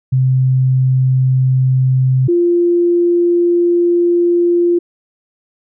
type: tone pair in turn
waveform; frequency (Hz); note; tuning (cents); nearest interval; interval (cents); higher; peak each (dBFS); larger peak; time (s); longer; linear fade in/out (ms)
sine; 130 / 347.1; C3 / F4; -11 / -11; octave + perfect fourth; 1700; second; -9; neither; 0.12-2.28 / 2.28-4.79; second; 10
effects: none